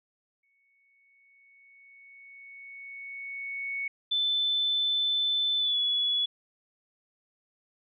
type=tone with exponential growth; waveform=sine; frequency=2219 Hz; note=C#7; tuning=1 cent sharp; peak=-29 dBFS; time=0.43-3.88 s; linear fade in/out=5 ms; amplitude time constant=750 ms
type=tone with pitch glide; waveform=sine; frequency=3520 to 3400 Hz; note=A7 to G#7; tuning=0 to +40 cents; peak=-24 dBFS; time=4.11-6.26 s; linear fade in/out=10 ms; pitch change=-60 cents; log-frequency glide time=5.58-5.78 s
effects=none